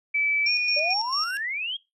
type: tone with pitch glide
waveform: sine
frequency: 2306 to 2457 Hz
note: D7 to D#7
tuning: -32 to -22 cents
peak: -21 dBFS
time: 0.14-0.94 s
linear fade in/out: 10 ms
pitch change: +110 cents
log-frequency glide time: 0.45-0.5 s
type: tone with tremolo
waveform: sine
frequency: 5510 Hz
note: F8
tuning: 24 cents flat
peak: -24 dBFS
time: 0.46-1.31 s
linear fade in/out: 5 ms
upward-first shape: square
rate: 4.5 Hz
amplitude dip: 70%
type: exponential sweep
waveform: sine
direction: up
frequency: 570 to 3322 Hz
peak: -27 dBFS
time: 0.76-1.77 s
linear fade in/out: 10 ms
type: tone with exponential growth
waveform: sawtooth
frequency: 2771 Hz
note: F7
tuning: 14 cents flat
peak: -29 dBFS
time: 0.81-1.37 s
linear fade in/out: 0 ms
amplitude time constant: 120 ms
effects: noise-tail reverb RT60 0.2 s tail -19 dB re dry + resampled to 32000 Hz